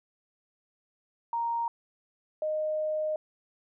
sine tone pair in turn, 932.3 / 617.4 Hz, A#5 / D#5, 0 / -14 cents, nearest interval perfect fifth, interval 714 cents, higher first, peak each -27 / -27 dBFS, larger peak neither, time 1.33-1.68 / 2.42-3.16 s, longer second, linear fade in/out 2 ms, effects none

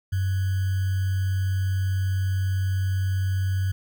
sine tone with sample-and-hold, 94.9 Hz, F#2, 44 cents sharp, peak -21 dBFS, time 0.12-3.72 s, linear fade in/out 10 ms, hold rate 1575 Hz, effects none

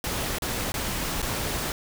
pink noise with dropouts, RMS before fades -29 dBFS, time 0.04-1.72 s, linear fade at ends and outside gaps 1 ms, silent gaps 0.385-0.421 / 0.72-0.741 / 1.219-1.226 s, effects none

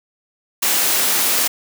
white high-pass noise, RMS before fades -17 dBFS, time 0.62-1.48 s, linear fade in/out 10 ms, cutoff 230 Hz, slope 12 dB/octave, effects none

